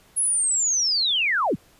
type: linear sweep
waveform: sine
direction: down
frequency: 10680 to 79.9 Hz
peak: -19 dBFS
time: 0.16-1.56 s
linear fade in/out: 20 ms
effects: pink hiss -56 dBFS RMS until 1.79 s + resampled to 32000 Hz